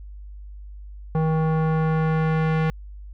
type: tone with low-pass filter sweep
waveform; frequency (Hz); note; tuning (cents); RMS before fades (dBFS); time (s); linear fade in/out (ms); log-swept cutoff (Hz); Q
square; 158.7; D#3; +35; -21; 1.15-2.7; 0; 930 to 2200; 1.2
effects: added 50 Hz sine -36 dBFS peak until 3.13 s